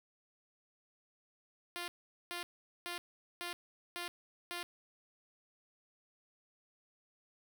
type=tone bursts; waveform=5% pulse; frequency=349.2 Hz; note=F4; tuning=in tune; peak=-28 dBFS; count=6; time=1.76-4.63 s; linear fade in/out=0 ms; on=120 ms; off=430 ms; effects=none